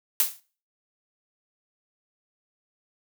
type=noise with exponential decay; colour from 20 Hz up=blue; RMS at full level=-18 dBFS; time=0.2-0.4 s; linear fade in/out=0 ms; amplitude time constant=42 ms; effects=noise-tail reverb RT60 0.4 s tail -20 dB re dry